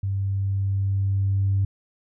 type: tone with level ramp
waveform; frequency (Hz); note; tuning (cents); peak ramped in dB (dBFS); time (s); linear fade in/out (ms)
sine; 97.9; G2; -2; -22 to -17; 0.03-1.65; 5
effects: tanh soft clip ceiling -14 dBFS